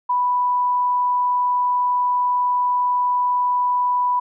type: tone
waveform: sine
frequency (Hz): 987.8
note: B5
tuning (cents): 0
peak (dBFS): -16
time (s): 0.09-4.2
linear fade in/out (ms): 10
effects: none

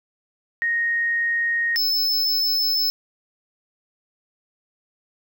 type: tone pair in turn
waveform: sine / square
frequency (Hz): 1864.7 / 5251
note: A#6 / E8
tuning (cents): 0 / -8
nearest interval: octave + tritone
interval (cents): 1792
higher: second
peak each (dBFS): -19 / -19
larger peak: neither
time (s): 0.62-1.76 / 1.76-2.9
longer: neither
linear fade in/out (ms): 0
effects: 10-bit

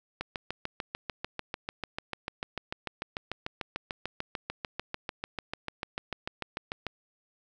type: click train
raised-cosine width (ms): 0.3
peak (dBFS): -17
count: 46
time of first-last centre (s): 0.21-6.867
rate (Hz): 6.76
effects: none

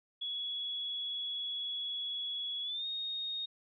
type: tone with pitch glide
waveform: sine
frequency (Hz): 3369 to 3717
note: G#7 to A#7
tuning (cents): +24 to -6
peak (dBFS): -35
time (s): 0.21-3.46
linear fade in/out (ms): 10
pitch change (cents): +170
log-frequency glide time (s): 2.63-2.86
effects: none

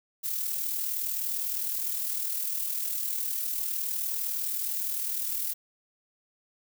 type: noise with amplitude modulation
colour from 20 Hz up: violet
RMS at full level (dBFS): -29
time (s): 0.23-5.54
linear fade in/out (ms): 20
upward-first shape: sine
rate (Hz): 39.7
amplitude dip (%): 45
effects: none

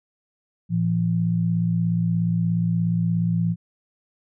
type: tone pair together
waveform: sine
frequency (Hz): 113.2 / 170.09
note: A2 / F3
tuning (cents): +50 / -45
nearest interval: perfect fifth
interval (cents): 705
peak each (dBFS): -24 / -20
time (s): 0.69-3.56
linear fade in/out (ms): 50
effects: none

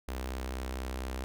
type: tone with notch filter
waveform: sawtooth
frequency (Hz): 64.3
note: C2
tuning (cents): -30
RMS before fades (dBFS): -37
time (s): 0.08-1.24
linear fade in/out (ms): 0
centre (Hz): 130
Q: 0.78
effects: none

